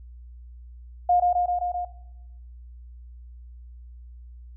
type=tone with echo; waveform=sine; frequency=711 Hz; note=F5; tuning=31 cents sharp; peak=-16 dBFS; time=1.09-1.2 s; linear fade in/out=5 ms; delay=130 ms; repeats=5; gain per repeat=-2 dB; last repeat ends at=1.85 s; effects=noise-tail reverb RT60 0.9 s tail -17 dB re dry + added 60 Hz sine -41 dBFS peak until 4.56 s